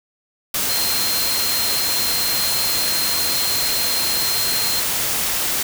sine tone in noise, 4179 Hz, C8, 3 cents flat, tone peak -22 dBFS, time 0.69-4.8 s, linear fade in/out 5 ms, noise white, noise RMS -21 dBFS, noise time 0.54-5.63 s, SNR -4 dB, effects none

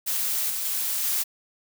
blue noise with level steps, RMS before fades -26 / -29 / -27 / -25 dBFS, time 0.06-1.24 s, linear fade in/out 20 ms, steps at 0.5 / 0.65 / 1.04 s, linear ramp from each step 2 ms, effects none

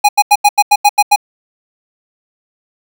square tone bursts, 825 Hz, G#5, 12 cents flat, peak -5 dBFS, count 9, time 0.04-1.161 s, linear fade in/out 10 ms, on 49 ms, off 85 ms, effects none

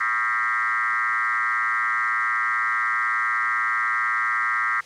sine tone with frequency modulation, 1587 Hz, G6, 21 cents sharp, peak -20 dBFS, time 0-4.81 s, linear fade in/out 10 ms, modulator 116 Hz, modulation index 3.8, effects white hiss -46 dBFS RMS until 4.85 s + low-pass 6000 Hz 12 dB/octave

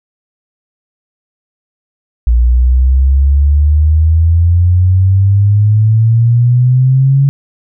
sine exponential sweep, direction up, 58.27 to 139.9 Hz, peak -5 dBFS, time 2.27-7.29 s, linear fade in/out 0 ms, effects none

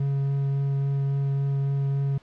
triangle tone with vibrato, 138.59 Hz, C#3, in tune, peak -20 dBFS, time 0-2.18 s, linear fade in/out 5 ms, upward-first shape triangle, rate 3.6 Hz, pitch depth 8 cents each way, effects pink hiss -57 dBFS RMS until 2.22 s + low-pass 4000 Hz 12 dB/octave

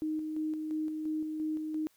sine tone with tremolo, 310.7 Hz, D#4, 2 cents flat, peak -30 dBFS, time 0.02-1.87 s, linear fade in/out 0 ms, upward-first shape square, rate 2.9 Hz, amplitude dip 35%, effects white hiss -68 dBFS RMS until 1.96 s

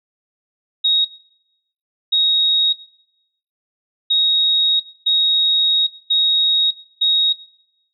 sine tone bursts at uneven times, 3768 Hz, A#7, 18 cents sharp, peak -12 dBFS, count 6, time 0.84-1.05 / 2.12-2.73 / 4.1-4.8 / 5.06-5.87 / 6.1-6.71 / 7.01-7.33 s, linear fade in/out 10 ms, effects noise-tail reverb RT60 0.8 s tail -20 dB re dry

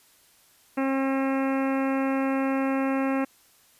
harmonic tone, 268.9 Hz, C4, 47 cents sharp, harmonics 1 / 2 / 3 / 4 / 5 / 6 / 7 / 8 / 9 / 10, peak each -24 / -30 / -34 / -36 / -38 / -40 / -41 / -42 / -43 / -44 dBFS, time 0.77-3.25 s, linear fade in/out 10 ms, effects white hiss -59 dBFS RMS until 3.79 s + resampled to 32000 Hz

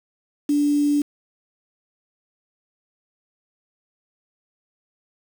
sine tone with quantisation, 291 Hz, D4, 16 cents flat, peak -16 dBFS, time 0.49-1.02 s, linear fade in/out 5 ms, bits 6, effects none

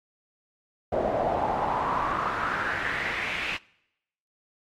brown noise with band-pass filter sweep, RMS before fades -28 dBFS, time 0.92-3.57 s, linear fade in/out 5 ms, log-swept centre 580 to 2600 Hz, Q 4.1, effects noise-tail reverb RT60 0.8 s tail -23 dB re dry + AAC 48 kbps

